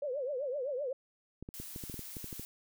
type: tone with vibrato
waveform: sine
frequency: 541 Hz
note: C#5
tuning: 42 cents flat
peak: -33 dBFS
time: 0.02-0.93 s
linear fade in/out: 5 ms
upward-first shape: triangle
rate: 7.8 Hz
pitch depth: 210 cents each way
type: clicks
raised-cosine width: 3 ms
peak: -30 dBFS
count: 12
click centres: 1.426 / 1.489 / 1.6 / 1.761 / 1.838 / 1.898 / 1.942 / 1.993 / 2.168 / 2.243 / 2.328 / 2.396 s
type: noise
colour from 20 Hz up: blue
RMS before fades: -46 dBFS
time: 1.54-2.45 s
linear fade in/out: 0 ms
effects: none